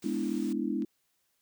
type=band-stop noise; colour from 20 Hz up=white; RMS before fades=-50 dBFS; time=0.02-0.53 s; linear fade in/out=5 ms; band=10000 to 15000 Hz; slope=96 dB/octave
type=chord; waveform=sine; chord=E dominant seventh; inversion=first; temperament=equal; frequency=207.7 / 246.9 / 293.7 / 329.6 Hz; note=G#3 / B3 / D4 / E4; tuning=0 / 0 / 0 / 0 cents; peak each=-34 dBFS; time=0.04-0.85 s; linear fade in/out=5 ms
type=click; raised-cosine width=0.2 ms; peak=-36 dBFS; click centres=0.822 s
effects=white hiss -75 dBFS RMS until 1.41 s